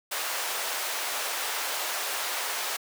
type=high-pass noise; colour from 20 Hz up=pink; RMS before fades=-31 dBFS; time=0.11-2.77 s; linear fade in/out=10 ms; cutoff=660 Hz; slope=12 dB/octave; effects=high-pass 400 Hz 12 dB/octave